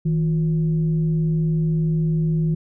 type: tone with frequency modulation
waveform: sine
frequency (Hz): 159.7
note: D#3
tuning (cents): +45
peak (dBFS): -17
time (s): 0.05-2.55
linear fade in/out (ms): 10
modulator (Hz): 198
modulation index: 0.31
effects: none